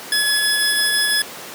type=tone pair together; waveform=25% pulse; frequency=1700 / 5094 Hz; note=G#6 / D#8; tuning=+40 / +40 cents; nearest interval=octave + perfect fifth; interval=1900 cents; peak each=-14 / -15 dBFS; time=0.12-1.22 s; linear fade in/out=2 ms; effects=pink hiss -33 dBFS RMS until 1.54 s + high-pass 300 Hz 12 dB/octave